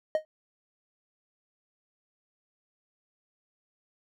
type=tone with exponential decay; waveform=triangle; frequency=622.3 Hz; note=D#5; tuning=in tune; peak=-17 dBFS; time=0.15-0.25 s; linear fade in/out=1 ms; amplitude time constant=20 ms; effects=none